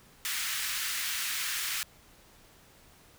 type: high-pass noise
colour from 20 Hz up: pink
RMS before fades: -33 dBFS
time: 0.25-1.83 s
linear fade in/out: 0 ms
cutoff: 1500 Hz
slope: 24 dB/octave
effects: pink hiss -58 dBFS RMS until 3.18 s